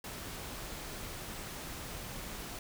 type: noise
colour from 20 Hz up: pink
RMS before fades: -43 dBFS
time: 0.04-2.59 s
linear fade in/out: 2 ms
effects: none